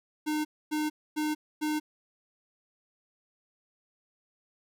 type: tone bursts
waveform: square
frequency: 304.6 Hz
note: D#4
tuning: 37 cents flat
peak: -28 dBFS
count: 4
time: 0.26-1.8 s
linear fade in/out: 20 ms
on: 190 ms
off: 260 ms
effects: none